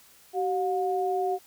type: tone pair together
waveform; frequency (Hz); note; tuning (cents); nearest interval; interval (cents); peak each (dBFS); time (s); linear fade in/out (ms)
sine; 380.9 / 719; G4 / F#5; -50 / -50; major seventh; 1100; -27 / -27; 0.33-1.39; 50
effects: white hiss -56 dBFS RMS until 1.46 s